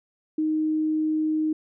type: tone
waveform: sine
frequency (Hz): 311.1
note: D#4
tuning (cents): 0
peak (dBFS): -21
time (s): 0.38-1.53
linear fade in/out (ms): 5
effects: none